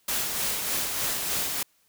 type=noise with tremolo; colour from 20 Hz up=white; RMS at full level=-27 dBFS; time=0.08-1.63 s; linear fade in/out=5 ms; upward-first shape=sine; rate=3.3 Hz; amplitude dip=35%; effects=white hiss -66 dBFS RMS until 1.88 s